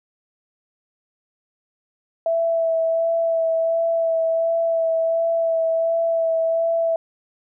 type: tone with vibrato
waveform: sine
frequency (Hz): 659.3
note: E5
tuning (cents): 0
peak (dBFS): -17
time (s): 2.26-6.96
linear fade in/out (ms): 2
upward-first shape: sine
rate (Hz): 1.4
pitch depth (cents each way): 16
effects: none